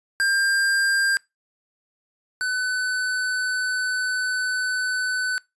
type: tone pair in turn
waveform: square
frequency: 1595 / 1505.5 Hz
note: G6 / F#6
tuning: +30 / +30 cents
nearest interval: minor second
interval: 100 cents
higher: first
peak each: -19 / -23 dBFS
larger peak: first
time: 0.2-1.17 / 2.41-5.38 s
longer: second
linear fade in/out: 0 ms
effects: noise-tail reverb RT60 0.2 s tail -23 dB re dry + resampled to 24000 Hz